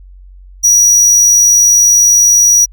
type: tone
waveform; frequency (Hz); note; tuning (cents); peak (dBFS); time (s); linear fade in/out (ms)
square; 5800; F#8; -35; -5; 0.63-2.66; 20
effects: added 46 Hz sine -33 dBFS peak until 2.72 s